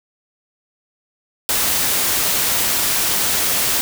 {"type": "noise", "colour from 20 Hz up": "white", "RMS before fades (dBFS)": -18, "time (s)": [1.49, 3.81], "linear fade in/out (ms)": 0, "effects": []}